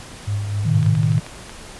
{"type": "tone with tremolo", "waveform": "sine", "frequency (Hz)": 102.3, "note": "G#2", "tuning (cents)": -26, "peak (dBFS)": -18, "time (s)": [0.27, 0.97], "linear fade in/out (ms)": 10, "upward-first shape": "triangle", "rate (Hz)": 3.9, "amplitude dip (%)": 50}
{"type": "chord", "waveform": "sine", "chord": "A diminished", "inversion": "none", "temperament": "equal with one note detuned", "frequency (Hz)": [110, 127.46, 155.56], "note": ["A2", "C3", "Eb3"], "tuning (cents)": [0, -45, 0], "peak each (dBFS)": [-18, -23, -17], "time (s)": [0.65, 1.2], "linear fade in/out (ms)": 10}
{"type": "clicks", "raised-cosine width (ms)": 0.3, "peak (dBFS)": -19, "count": 8, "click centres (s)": [0.829, 0.863, 0.952, 1.032, 1.12, 1.18, 1.265, 1.495]}
{"effects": ["pink hiss -38 dBFS RMS until 1.79 s", "resampled to 24000 Hz"]}